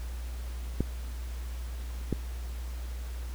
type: clicks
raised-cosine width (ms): 3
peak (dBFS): -14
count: 2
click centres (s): 0.806 / 2.127
effects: added 60 Hz sine -34 dBFS peak until 3.34 s + pink hiss -50 dBFS RMS until 3.34 s